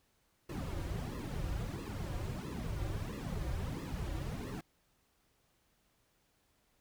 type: noise with flanger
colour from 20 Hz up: brown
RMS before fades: -39 dBFS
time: 0.49-4.61 s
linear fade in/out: 5 ms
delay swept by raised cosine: 1.3 to 4.7 ms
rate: 1.5 Hz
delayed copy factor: -0.9
effects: pink hiss -74 dBFS RMS until 6.8 s